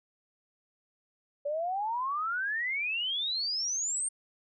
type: exponential sweep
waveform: sine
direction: up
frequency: 564 to 8870 Hz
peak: -29 dBFS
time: 1.45-4.09 s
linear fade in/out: 10 ms
effects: none